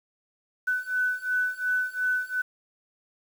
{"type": "beating tone pair", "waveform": "sine", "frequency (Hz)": [1498, 1500.8], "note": ["F#6", "F#6"], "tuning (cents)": [21, 24], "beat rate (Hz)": 2.8, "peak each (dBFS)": [-28, -27], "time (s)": [0.67, 2.42], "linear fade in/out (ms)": 10, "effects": ["8-bit"]}